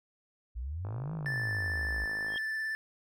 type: exponential two-way sweep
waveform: sine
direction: up then down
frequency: 55 to 164.81 to 55.6 Hz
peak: -34 dBFS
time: 0.55-2.06 s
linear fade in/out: 20 ms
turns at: 1.14 s
type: click train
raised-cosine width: 1 ms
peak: -31 dBFS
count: 81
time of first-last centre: 0.85-2.359 s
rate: 53 Hz
type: tone with vibrato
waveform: triangle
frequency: 1760 Hz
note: A6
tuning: in tune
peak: -30 dBFS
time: 1.26-2.75 s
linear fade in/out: 0 ms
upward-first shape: square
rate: 18 Hz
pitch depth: 12 cents each way
type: tone with exponential growth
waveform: sine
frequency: 3229 Hz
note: G#7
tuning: 49 cents flat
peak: -33 dBFS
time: 2.26-2.38 s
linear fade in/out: 1 ms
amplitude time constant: 24 ms
effects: none